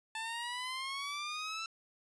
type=exponential sweep; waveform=15% pulse; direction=up; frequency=880 to 1340 Hz; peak=-31 dBFS; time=0.15-1.66 s; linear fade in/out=2 ms; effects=resampled to 22050 Hz